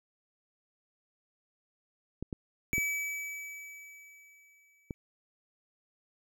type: clicks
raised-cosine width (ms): 3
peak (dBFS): -23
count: 5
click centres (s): 2.226 / 2.328 / 2.734 / 2.781 / 4.908
type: tone with exponential decay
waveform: square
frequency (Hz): 2292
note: D7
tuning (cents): -43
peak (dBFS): -28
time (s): 2.73-4.94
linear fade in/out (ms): 0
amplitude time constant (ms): 480
effects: none